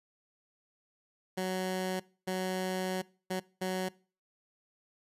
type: tone bursts at uneven times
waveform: 15% pulse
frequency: 186 Hz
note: F#3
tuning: 9 cents sharp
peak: -25 dBFS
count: 4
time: 1.37-2 / 2.27-3.02 / 3.3-3.4 / 3.61-3.89 s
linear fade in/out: 10 ms
effects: noise-tail reverb RT60 0.4 s tail -23 dB re dry + resampled to 32000 Hz